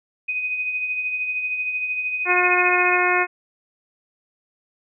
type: tone with tremolo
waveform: sine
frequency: 2500 Hz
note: D#7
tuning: 8 cents sharp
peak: -20 dBFS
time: 0.28-2.99 s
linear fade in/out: 10 ms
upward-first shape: triangle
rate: 13 Hz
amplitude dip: 50%
type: harmonic tone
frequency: 359.2 Hz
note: F4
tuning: 49 cents sharp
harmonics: 1 / 2 / 3 / 4 / 5 / 6 / 7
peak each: -24 / -24 / -24 / -24 / -24 / -24 / -24 dBFS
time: 2.25-3.27 s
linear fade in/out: 50 ms
effects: none